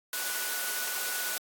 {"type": "tone in noise", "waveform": "sine", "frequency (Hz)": 1477, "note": "F#6", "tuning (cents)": -3, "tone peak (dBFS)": -38, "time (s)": [0.13, 1.38], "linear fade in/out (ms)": 2, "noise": "white", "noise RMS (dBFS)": -33, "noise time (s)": [0.13, 1.38], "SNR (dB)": -8, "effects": ["high-pass 400 Hz 12 dB/octave", "AAC 64 kbps"]}